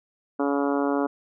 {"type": "harmonic tone", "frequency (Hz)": 141.4, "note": "C#3", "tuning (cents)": 35, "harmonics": [2, 3, 4, 5, 6, 7, 8, 9, 10], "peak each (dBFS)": [-24, -28, -30, -32, -34, -35, -36, -37, -38], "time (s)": [0.39, 1.07], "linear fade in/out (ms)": 10, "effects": []}